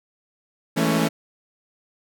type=chord; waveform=sawtooth; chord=A major seventh; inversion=second; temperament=equal with one note detuned; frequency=164.81 / 207.7 / 222.4 / 277.2 Hz; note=E3 / G#3 / A3 / C#4; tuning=0 / 0 / +19 / 0 cents; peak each=-19 / -25 / -19 / -20 dBFS; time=0.76-1.09 s; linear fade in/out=20 ms; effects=none